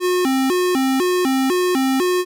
square tone with vibrato, 309.4 Hz, D#4, 10 cents flat, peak -16 dBFS, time 0-2.25 s, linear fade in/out 50 ms, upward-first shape square, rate 2 Hz, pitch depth 270 cents each way, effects none

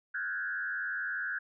sine tone with frequency modulation, 1565 Hz, G6, 3 cents flat, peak -32 dBFS, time 0.14-1.39 s, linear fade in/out 10 ms, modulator 91.7 Hz, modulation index 1.4, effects none

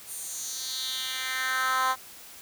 10% pulse tone with high-pass filter sweep, 259.7 Hz, C4, 13 cents flat, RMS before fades -30 dBFS, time 0.06-1.96 s, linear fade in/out 50 ms, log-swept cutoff 10000 to 940 Hz, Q 2.6, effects white hiss -47 dBFS RMS until 2.41 s

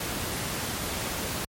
pink noise, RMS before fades -31 dBFS, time 0-1.45 s, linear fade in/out 5 ms, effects high-pass 60 Hz 12 dB/octave + MP3 64 kbps

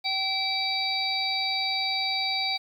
harmonic tone, 770 Hz, G5, 31 cents flat, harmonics 1 / 3 / 5 / 6, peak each -32 / -31 / -30 / -29 dBFS, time 0.04-2.58 s, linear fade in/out 20 ms, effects 9-bit

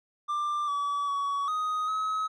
triangle tone with pitch steps, 1186 / 1145 / 1128 / 1250 / 1279 Hz, D6 / D6 / C#6 / D#6 / D#6, +17 / -44 / +30 / +8 / +47 cents, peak -25 dBFS, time 0.28-2.28 s, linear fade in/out 20 ms, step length 400 ms, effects resampled to 24000 Hz

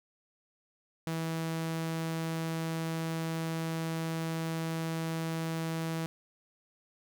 sawtooth tone, 162.9 Hz, E3, 20 cents flat, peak -28 dBFS, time 1.07-6.06 s, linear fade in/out 0 ms, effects none

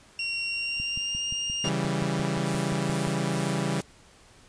30% pulse tone with pitch glide, 2746 to 2817 Hz, F7 to F7, -30 to +14 cents, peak -25 dBFS, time 0.19-1.69 s, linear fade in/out 2 ms, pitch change +44 cents, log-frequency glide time 0.45-1.23 s
click train, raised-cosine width 5 ms, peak -27 dBFS, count 14, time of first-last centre 0.8-3.073 s, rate 5.72 Hz
sawtooth chord, C# diminished, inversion none, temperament equal, 138.59 / 164.81 / 196 Hz, C#3 / E3 / G3, 0 / 0 / 0 cents, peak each -26 dBFS, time 1.64-3.81 s, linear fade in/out 5 ms
blue noise with tremolo, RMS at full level -38 dBFS, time 2.46-3.82 s, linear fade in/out 2 ms, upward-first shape sine, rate 2.3 Hz, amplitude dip 50%
effects pink hiss -55 dBFS RMS until 4.48 s + resampled to 22050 Hz

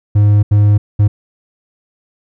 triangle tone bursts at uneven times, 103.5 Hz, G#2, 5 cents flat, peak -4 dBFS, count 3, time 0.15-0.43 / 0.51-0.78 / 0.99-1.08 s, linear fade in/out 10 ms, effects none

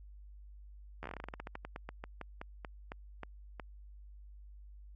slowing click train, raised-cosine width 0.5 ms, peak -27 dBFS, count 25, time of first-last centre 1.03-3.598 s, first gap 12 ms, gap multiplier 1.16, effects added 50 Hz sine -50 dBFS peak until 4.95 s + AAC 32 kbps

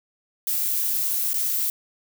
violet noise with dropouts, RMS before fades -24 dBFS, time 0.47-1.7 s, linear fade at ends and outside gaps 2 ms, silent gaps 1.333-1.341 s, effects none

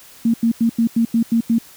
sine tone bursts, 230 Hz, A#3, 23 cents flat, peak -12 dBFS, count 8, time 0.25-1.585 s, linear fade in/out 5 ms, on 89 ms, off 89 ms, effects white hiss -44 dBFS RMS until 1.76 s

